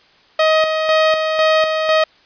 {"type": "tone with tremolo", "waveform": "sawtooth", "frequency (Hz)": 630, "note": "D#5", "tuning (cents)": 21, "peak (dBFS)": -7, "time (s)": [0.39, 2.04], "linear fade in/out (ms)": 5, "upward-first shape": "square", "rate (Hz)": 2, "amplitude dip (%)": 45, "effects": ["white hiss -51 dBFS RMS until 2.25 s", "resampled to 11025 Hz"]}